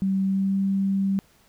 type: tone with pitch glide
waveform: sine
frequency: 192.7 to 194.94 Hz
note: G3 to G3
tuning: -29 to -9 cents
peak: -20 dBFS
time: 0.02-1.19 s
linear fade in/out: 0 ms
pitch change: +20 cents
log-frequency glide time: 0.25-0.57 s
effects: pink hiss -59 dBFS RMS until 1.48 s